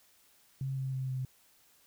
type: tone with pitch steps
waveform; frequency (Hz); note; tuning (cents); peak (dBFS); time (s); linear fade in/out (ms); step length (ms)
sine; 134.4 / 132.86 / 131.33 / 129.82; C3 / C3 / C3 / C3; +47 / +27 / +7 / -13; -32; 0.61-1.25; 2; 160
effects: white hiss -65 dBFS RMS until 1.86 s